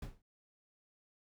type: noise with exponential decay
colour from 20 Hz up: brown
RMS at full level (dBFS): -36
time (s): 0.02-0.22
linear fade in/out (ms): 5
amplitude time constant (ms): 43
effects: none